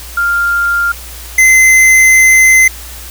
sine / square tone pair in turn, 1396.9 / 2058 Hz, F6 / C7, 0 / -29 cents, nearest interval perfect fifth, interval 671 cents, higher second, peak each -9 / -4 dBFS, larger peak second, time 0.17-0.92 / 1.38-2.68 s, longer second, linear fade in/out 5 ms, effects added 60 Hz sine -29 dBFS peak until 3.1 s + white hiss -30 dBFS RMS until 3.1 s

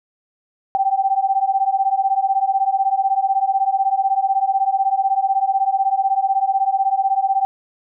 sine beating tone pair, 770 / 786 Hz, G5 / G5, -31 / +4 cents, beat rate 16 Hz, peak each -18 dBFS, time 0.75-7.45 s, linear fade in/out 0 ms, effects none

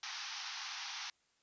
white band-pass noise, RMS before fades -44 dBFS, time 0.03-1.1 s, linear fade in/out 2 ms, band 760 to 6100 Hz, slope 96 dB/octave, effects white hiss -75 dBFS RMS until 1.42 s + resampled to 16000 Hz

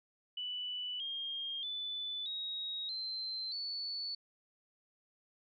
sine tone with pitch steps, 2972 / 3222 / 3494 / 3788 / 4107 / 4453 Hz, F#7 / G7 / A7 / A#7 / C8 / C#8, +7 / +47 / -13 / +27 / -33 / +7 cents, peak -37 dBFS, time 0.37-4.15 s, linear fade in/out 5 ms, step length 630 ms, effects none

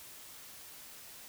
silence, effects white hiss -51 dBFS RMS until 1.28 s

